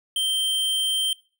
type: tone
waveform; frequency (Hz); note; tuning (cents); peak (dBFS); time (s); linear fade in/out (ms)
square; 3136; G7; 0; -22; 0.16-1.13; 2
effects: noise-tail reverb RT60 0.4 s tail -22 dB re dry